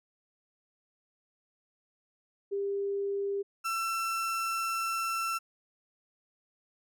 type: tone pair in turn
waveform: sine / 35% pulse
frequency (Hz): 398.8 / 1341.4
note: G4 / E6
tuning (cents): +30 / +30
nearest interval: octave + major sixth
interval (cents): 2100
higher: second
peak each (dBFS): -29 / -28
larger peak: second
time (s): 2.51-3.43 / 3.64-5.39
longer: second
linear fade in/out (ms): 20
effects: none